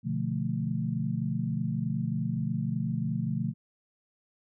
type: chord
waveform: sine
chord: B half-diminished seventh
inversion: none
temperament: equal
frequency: 123.47 / 146.83 / 174.61 / 220 Hz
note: B2 / D3 / F3 / A3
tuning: 0 / 0 / 0 / 0 cents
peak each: -33 dBFS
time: 0.03-3.54 s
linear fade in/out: 50 ms
effects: none